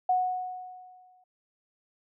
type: tone with exponential decay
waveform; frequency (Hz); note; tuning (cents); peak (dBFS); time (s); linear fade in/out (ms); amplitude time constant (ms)
sine; 735; F#5; -12; -20; 0.09-1.24; 5; 250
effects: none